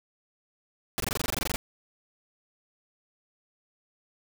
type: noise bursts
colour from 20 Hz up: pink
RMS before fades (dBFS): -29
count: 14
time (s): 0.98-1.56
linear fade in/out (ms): 0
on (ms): 21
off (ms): 22
effects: none